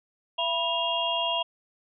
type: tone cluster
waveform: sine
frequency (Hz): 673 / 980 / 2801 / 3268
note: E5 / B5 / F7 / G#7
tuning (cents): +36 / -14 / +4 / -29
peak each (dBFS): -30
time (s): 0.38-1.43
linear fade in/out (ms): 10
effects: none